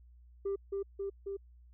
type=tone with echo; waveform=sine; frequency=395.1 Hz; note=G4; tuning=14 cents sharp; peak=-29 dBFS; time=0.45-0.56 s; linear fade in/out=10 ms; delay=270 ms; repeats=3; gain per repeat=-2 dB; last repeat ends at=1.37 s; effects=tanh soft clip ceiling -30 dBFS + added 60 Hz sine -55 dBFS peak until 1.73 s